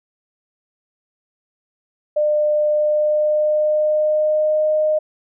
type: tone with pitch glide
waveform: sine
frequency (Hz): 601 to 615.4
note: D5 to D#5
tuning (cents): +40 to -19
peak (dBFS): -14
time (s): 2.16-4.99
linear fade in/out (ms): 10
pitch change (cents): +41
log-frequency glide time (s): 2.64-4.67
effects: none